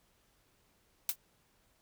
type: noise with exponential decay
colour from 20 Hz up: blue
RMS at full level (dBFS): -26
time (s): 1.09-1.16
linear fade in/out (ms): 2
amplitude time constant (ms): 15
effects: pink hiss -71 dBFS RMS until 1.81 s